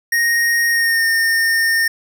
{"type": "tone with pitch glide", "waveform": "square", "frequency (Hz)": [1864.7, 1823.2], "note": ["A#6", "A#6"], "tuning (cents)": [0, -39], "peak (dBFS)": -14, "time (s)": [0.12, 1.88], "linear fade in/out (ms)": 5, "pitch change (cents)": -39, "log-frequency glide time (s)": [0.69, 1.06], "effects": []}